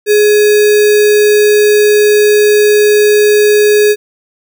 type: tone with sample-and-hold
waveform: sine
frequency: 418.8 Hz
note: G#4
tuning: 15 cents sharp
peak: -4 dBFS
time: 0.06-3.96 s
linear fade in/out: 50 ms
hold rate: 2100 Hz
effects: none